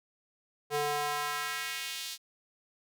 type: tone with high-pass filter sweep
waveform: square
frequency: 146.83 Hz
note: D3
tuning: in tune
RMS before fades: -34 dBFS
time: 0.7-2.18 s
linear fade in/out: 50 ms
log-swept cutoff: 450 to 4200 Hz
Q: 1.4
effects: none